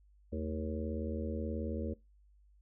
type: harmonic tone with a mistuned harmonic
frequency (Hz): 78.6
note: D#2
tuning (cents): +18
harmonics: 1 / 3 / 4 / 5 / 6 / 7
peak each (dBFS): -38 / -40 / -44 / -46 / -43 / -45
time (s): 0.32-1.94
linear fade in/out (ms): 10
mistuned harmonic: 3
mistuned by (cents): -110
effects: noise-tail reverb RT60 0.2 s tail -21 dB re dry + added 50 Hz sine -61 dBFS peak until 2.61 s